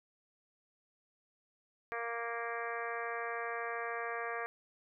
harmonic tone, 233.1 Hz, A#3, in tune, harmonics 2 / 3 / 4 / 5 / 6 / 7 / 8 / 9 / 10, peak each -42 / -43 / -50 / -42 / -51 / -43 / -46 / -49 / -50 dBFS, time 1.92-4.46 s, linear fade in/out 0 ms, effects none

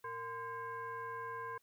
sine tone with frequency modulation, 1033 Hz, C6, 22 cents flat, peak -40 dBFS, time 0.04-1.58 s, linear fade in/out 5 ms, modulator 573 Hz, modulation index 0.98, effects white hiss -75 dBFS RMS until 1.62 s

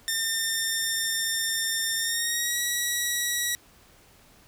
10% pulse tone with pitch glide, 1807 to 1925.5 Hz, A6 to B6, +46 to -44 cents, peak -16 dBFS, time 0.08-3.55 s, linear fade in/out 0 ms, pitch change +110 cents, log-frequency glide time 1.96-2.6 s, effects pink hiss -56 dBFS RMS until 4.47 s

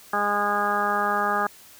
harmonic tone, 205.2 Hz, G#3, 21 cents flat, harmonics 1 / 2 / 3 / 4 / 5 / 6 / 7 / 8, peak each -34 / -32 / -32 / -26 / -34 / -25 / -33 / -29 dBFS, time 0.13-1.47 s, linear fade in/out 5 ms, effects white hiss -49 dBFS RMS until 1.79 s

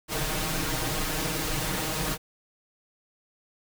pink noise with comb filter, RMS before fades -29 dBFS, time 0.08-2.18 s, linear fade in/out 50 ms, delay 6.4 ms, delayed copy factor +0.95, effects none

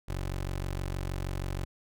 20% pulse tone, 46.35 Hz, F#1, 4 cents sharp, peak -27 dBFS, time 0.08-1.65 s, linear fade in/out 10 ms, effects none

